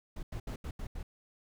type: noise bursts at uneven times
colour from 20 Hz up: brown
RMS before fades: -39 dBFS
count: 6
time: 0.16-0.23 / 0.32-0.4 / 0.47-0.56 / 0.64-0.71 / 0.79-0.87 / 0.95-1.03 s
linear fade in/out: 5 ms
effects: none